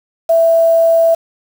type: tone with quantisation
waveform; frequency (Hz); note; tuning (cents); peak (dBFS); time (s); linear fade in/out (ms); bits
sine; 661; E5; +5; -7; 0.29-1.15; 10; 5
effects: none